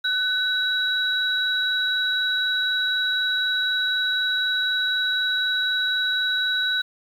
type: tone pair together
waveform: sine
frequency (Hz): 1500 / 3888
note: F#6 / B7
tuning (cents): +23 / -28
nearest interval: octave + major third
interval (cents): 1649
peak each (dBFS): -23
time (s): 0.04-6.82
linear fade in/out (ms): 10
effects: 8-bit